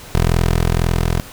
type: tone with level ramp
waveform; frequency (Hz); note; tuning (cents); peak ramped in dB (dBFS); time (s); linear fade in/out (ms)
15% pulse; 42; E1; +33; -6 to -9; 0.15-1.2; 0
effects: pink hiss -37 dBFS RMS until 1.32 s